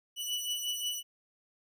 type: beating tone pair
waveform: sawtooth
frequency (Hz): 2956 / 2961.6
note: F#7 / F#7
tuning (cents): -2 / +1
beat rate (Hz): 5.6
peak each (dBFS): -31 / -35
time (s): 0.16-1.03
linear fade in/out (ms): 50
effects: none